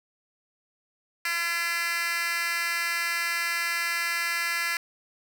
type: tone with high-pass filter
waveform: 10% pulse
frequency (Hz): 340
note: F4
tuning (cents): -46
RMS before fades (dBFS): -28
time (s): 1.25-4.77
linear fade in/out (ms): 2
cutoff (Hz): 2000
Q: 1.7
effects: none